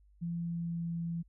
sine tone with pitch glide, 170 to 168.24 Hz, F3 to E3, -46 to +36 cents, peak -33 dBFS, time 0.21-1.23 s, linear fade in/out 20 ms, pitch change -18 cents, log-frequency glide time 0.35-0.98 s, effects added 50 Hz sine -60 dBFS peak until 1.28 s

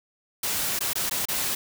white noise with dropouts, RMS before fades -27 dBFS, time 0.43-1.55 s, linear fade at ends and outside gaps 5 ms, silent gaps 0.791-0.806 / 0.933-0.954 / 1.097-1.11 / 1.255-1.285 s, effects none

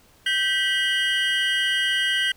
triangle tone cluster, 1558 / 1956 / 2884 / 3148 Hz, G6 / B6 / F#7 / G7, -11 / -17 / -45 / +7 cents, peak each -24 dBFS, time 0.26-2.32 s, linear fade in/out 5 ms, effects pink hiss -56 dBFS RMS until 2.36 s

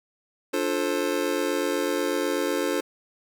square chord, D minor seventh, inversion none, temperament just, 293.7 / 352.4 / 440.5 / 528.6 Hz, D4 / F4 / A4 / C5, 0 / +16 / +2 / +18 cents, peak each -30 dBFS, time 0.53-2.81 s, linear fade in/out 10 ms, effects none

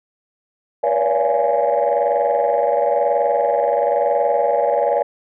sine tone cluster, 481.7 / 560 / 581 / 681 / 833 Hz, B4 / C#5 / D5 / F5 / G#5, -43 / +18 / -19 / -44 / +5 cents, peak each -20 dBFS, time 0.83-5.03 s, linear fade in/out 10 ms, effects tanh soft clip ceiling -8 dBFS

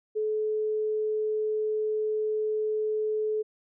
sine tone, 430 Hz, A4, 40 cents flat, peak -25 dBFS, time 0.15-3.43 s, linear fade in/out 20 ms, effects none

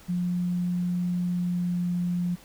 sine tone with pitch glide, 177.5 to 176.38 Hz, F3 to F3, +28 to +17 cents, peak -24 dBFS, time 0.08-2.36 s, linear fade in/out 20 ms, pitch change -11 cents, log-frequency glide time 1.23-1.79 s, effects pink hiss -52 dBFS RMS until 2.44 s

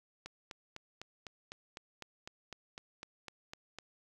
click train, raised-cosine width 0.2 ms, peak -27 dBFS, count 15, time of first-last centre 0.26-3.786 s, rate 3.97 Hz, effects 10-bit

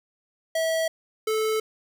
square tone pair in turn, 649 / 436.3 Hz, E5 / A4, -27 / -15 cents, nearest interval perfect fifth, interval 688 cents, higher first, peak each -23 dBFS, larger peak neither, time 0.55-0.88 / 1.27-1.6 s, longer neither, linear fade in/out 5 ms, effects none

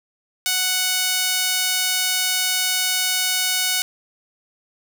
sawtooth tone with high-pass filter, 740 Hz, F#5, in tune, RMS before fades -21 dBFS, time 0.46-3.82 s, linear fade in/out 0 ms, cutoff 2900 Hz, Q 0.66, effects none

